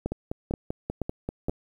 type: two click trains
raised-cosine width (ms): 2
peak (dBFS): -16 / -14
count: 8 / 4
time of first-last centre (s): 0.12-1.485 / 0.06-1.495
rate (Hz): 5.13 / 2.09
effects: 9-bit